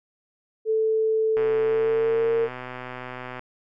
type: tone with pitch glide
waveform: sine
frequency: 440 to 457.9 Hz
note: A4 to A#4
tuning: 0 to -31 cents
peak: -19 dBFS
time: 0.65-2.49 s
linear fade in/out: 50 ms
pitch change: +69 cents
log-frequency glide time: 1.57-2.32 s
type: click train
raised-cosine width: 0.5 ms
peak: -20 dBFS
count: 256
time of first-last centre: 1.37-3.394 s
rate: 126 Hz
effects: none